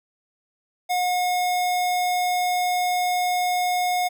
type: tone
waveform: square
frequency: 722 Hz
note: F#5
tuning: 43 cents flat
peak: -21 dBFS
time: 0.89-4.09 s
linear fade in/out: 20 ms
effects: none